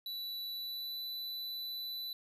square tone with pitch glide, 3953 to 3983 Hz, B7 to B7, +1 to +14 cents, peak -39 dBFS, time 0.06-2.13 s, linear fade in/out 2 ms, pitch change +13 cents, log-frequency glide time 0.51-1.02 s, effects none

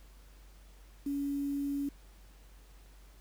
sine tone with quantisation, 282.1 Hz, C#4, 30 cents sharp, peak -31 dBFS, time 1.06-1.89 s, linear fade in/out 5 ms, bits 9, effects added 48 Hz sine -53 dBFS peak until 3.2 s + pink hiss -63 dBFS RMS until 3.2 s

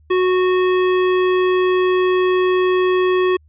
square tone, 367.8 Hz, F#4, 10 cents flat, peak -14 dBFS, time 0.1-3.37 s, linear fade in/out 10 ms, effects added 76 Hz sine -48 dBFS peak until 3.48 s + resampled to 8000 Hz

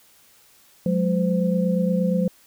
sine tone cluster, 181.4 / 209.9 / 513 Hz, F#3 / G#3 / C5, -34 / +19 / -34 cents, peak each -20 / -25 / -25 dBFS, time 0.86-2.28 s, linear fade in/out 2 ms, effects white hiss -55 dBFS RMS until 2.46 s

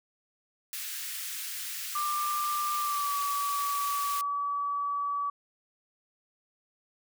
white high-pass noise, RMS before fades -37 dBFS, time 0.73-4.21 s, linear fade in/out 0 ms, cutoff 1500 Hz, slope 24 dB/octave
sine tone with pitch glide, 1187 to 1143.9 Hz, D6 to D6, +18 to -46 cents, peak -28 dBFS, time 1.95-5.3 s, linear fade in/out 5 ms, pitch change -64 cents, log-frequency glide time 2.78-3.15 s
effects none

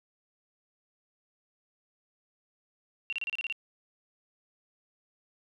sine tone bursts, 2748 Hz, F7, 29 cents flat, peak -30 dBFS, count 8, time 3.1-3.525 s, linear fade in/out 0 ms, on 26 ms, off 31 ms, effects none

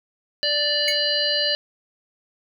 harmonic tone, 587.3 Hz, D5, in tune, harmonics 1 / 3 / 5 / 7 / 8, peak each -27 / -28 / -25 / -24 / -25 dBFS, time 0.43-1.55 s, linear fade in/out 0 ms
square tone with exponential decay, 2200 Hz, C#7, 14 cents flat, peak -19 dBFS, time 0.88-0.99 s, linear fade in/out 1 ms, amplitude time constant 22 ms
effects none

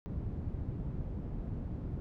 white low-pass noise, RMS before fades -38 dBFS, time 0.06-2 s, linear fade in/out 0 ms, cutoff 140 Hz, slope 12 dB/octave, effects none

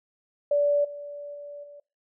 sine tone with level steps, 579 Hz, D5, 25 cents flat, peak -19 / -35 / -37 / -43 dBFS, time 0.51-1.8 s, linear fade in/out 5 ms, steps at 0.84 / 1.34 / 1.63 s, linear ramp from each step 10 ms, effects noise-tail reverb RT60 0.3 s tail -24 dB re dry

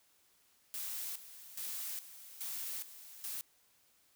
blue noise with tremolo, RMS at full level -41 dBFS, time 0.74-3.41 s, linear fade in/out 0 ms, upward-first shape square, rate 1.2 Hz, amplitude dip 75%, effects white hiss -70 dBFS RMS until 4.15 s

